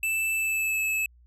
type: tone with pitch glide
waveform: square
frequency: 2643 to 2602 Hz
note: E7 to E7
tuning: +4 to -23 cents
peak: -25 dBFS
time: 0.03-1.06 s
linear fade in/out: 2 ms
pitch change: -27 cents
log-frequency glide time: 0.34-0.81 s
effects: added 60 Hz sine -53 dBFS peak until 1.26 s